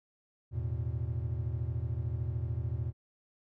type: chord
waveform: triangle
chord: E suspended fourth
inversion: none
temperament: equal with one note detuned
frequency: 81.93 / 110 / 123.47 Hz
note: E2 / A2 / B2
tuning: -10 / 0 / 0 cents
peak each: -34 dBFS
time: 0.51-2.93 s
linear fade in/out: 50 ms
effects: none